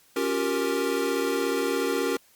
square chord, G half-diminished seventh, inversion second, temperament equal with one note detuned, 277.2 / 355.3 / 392 / 466.2 Hz, Db4 / F4 / G4 / Bb4, 0 / +30 / 0 / 0 cents, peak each -31 / -32 / -30 / -29 dBFS, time 0.16-2.17 s, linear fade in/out 5 ms, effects white hiss -59 dBFS RMS until 2.35 s + Opus 48 kbps

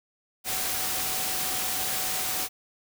sine tone in noise, 751 Hz, F#5, 26 cents sharp, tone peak -40 dBFS, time 0.44-2.49 s, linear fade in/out 50 ms, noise white, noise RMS -29 dBFS, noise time 0.44-2.49 s, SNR -14 dB, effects none

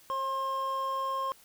triangle tone pair together, 537 / 1065.7 Hz, C5 / C6, +45 / +31 cents, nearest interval octave, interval 1186 cents, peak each -36 / -28 dBFS, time 0.1-1.32 s, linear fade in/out 0 ms, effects white hiss -58 dBFS RMS until 1.44 s

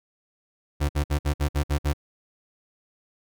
35% pulse tone bursts, 73.42 Hz, D2, in tune, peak -19 dBFS, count 8, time 0.8-1.935 s, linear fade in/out 20 ms, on 92 ms, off 57 ms, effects none

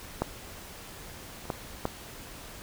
clicks, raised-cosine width 1 ms, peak -12 / -30 / -15 / -13 dBFS, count 4, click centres 0.22 / 1.454 / 1.502 / 1.854 s, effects pink hiss -45 dBFS RMS until 2.62 s

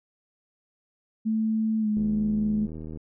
sine tone with pitch glide, 220 to 211.9 Hz, A3 to G#3, 0 to +35 cents, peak -22 dBFS, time 1.25-2.67 s, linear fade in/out 20 ms, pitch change -65 cents, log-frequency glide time 1.8-1.88 s
click train, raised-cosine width 3 ms, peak -26 dBFS, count 80, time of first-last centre 1.97-2.973 s, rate 78.8 Hz
effects none

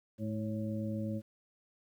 harmonic tone with a mistuned harmonic, 107.7 Hz, A2, 37 cents flat, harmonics 1 / 2 / 3 / 5, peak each -38 / -36 / -43 / -43 dBFS, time 0.18-1.22 s, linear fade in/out 50 ms, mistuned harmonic 5, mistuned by +40 cents, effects 11-bit

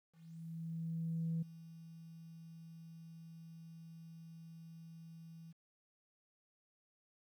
sine tone with ADSR envelope, 164.2 Hz, E3, 6 cents flat, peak -33 dBFS, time 0.12-5.53 s, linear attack 1300 ms, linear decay 10 ms, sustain -18 dB, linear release 18 ms, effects tanh soft clip ceiling -31 dBFS + 12-bit

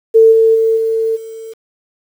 sine tone with level steps, 448.2 Hz, A4, 32 cents sharp, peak -3 / -6 / -9 / -12 / -26 dBFS, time 0.14-1.54 s, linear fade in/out 20 ms, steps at 0.31 / 0.54 / 0.76 / 1.15 s, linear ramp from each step 20 ms, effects 7-bit

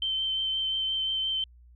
sine tone with vibrato, 3100 Hz, G7, 20 cents flat, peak -26 dBFS, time 0.02-1.44 s, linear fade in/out 2 ms, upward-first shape triangle, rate 5.7 Hz, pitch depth 16 cents each way, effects added 60 Hz sine -51 dBFS peak until 1.75 s

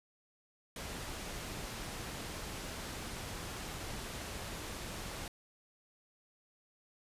pink low-pass noise, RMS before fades -43 dBFS, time 0.76-5.28 s, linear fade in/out 2 ms, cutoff 11000 Hz, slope 12 dB/octave, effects resampled to 32000 Hz

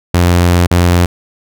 sawtooth tone with dropouts, 87.7 Hz, F2, 8 cents sharp, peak -3 dBFS, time 0.14-1.06 s, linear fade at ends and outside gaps 5 ms, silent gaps 0.669-0.711 s, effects none

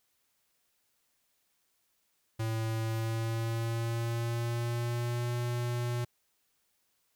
square tone with pitch glide, 112 to 120.73 Hz, A2 to B2, +31 to -39 cents, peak -31 dBFS, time 2.39-6.05 s, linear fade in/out 10 ms, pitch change +130 cents, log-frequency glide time 2.82-5.33 s, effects white hiss -75 dBFS RMS until 7.15 s

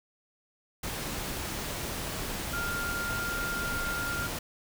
sine tone in noise, 1400 Hz, F6, 4 cents sharp, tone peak -32 dBFS, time 2.53-4.27 s, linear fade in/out 5 ms, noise pink, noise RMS -35 dBFS, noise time 0.83-4.39 s, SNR 0 dB, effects none

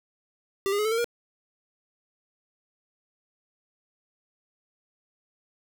square tone with pitch steps, 392 / 407.2 / 423.1 / 439.5 / 456.6 / 474.3 Hz, G4 / G#4 / G#4 / A4 / A#4 / A#4, 0 / -34 / +32 / -2 / -36 / +30 cents, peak -24 dBFS, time 0.66-1.044 s, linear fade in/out 0 ms, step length 64 ms, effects none

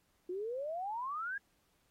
sine exponential sweep, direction up, 349.2 to 1671 Hz, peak -36 dBFS, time 0.29-1.38 s, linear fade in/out 5 ms, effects pink hiss -75 dBFS RMS until 1.9 s + AAC 48 kbps

